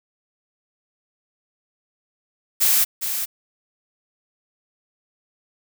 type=noise with echo; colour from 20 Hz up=blue; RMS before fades=-17 dBFS; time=2.6-2.85 s; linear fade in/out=20 ms; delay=410 ms; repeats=1; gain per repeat=-8 dB; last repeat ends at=3.26 s; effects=none